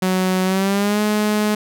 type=tone with pitch glide; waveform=sawtooth; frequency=185.9 to 211.1 Hz; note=F#3 to G#3; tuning=+8 to +29 cents; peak=-12 dBFS; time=0.02-1.55 s; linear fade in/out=5 ms; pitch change=+221 cents; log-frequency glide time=0.44-1.01 s; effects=none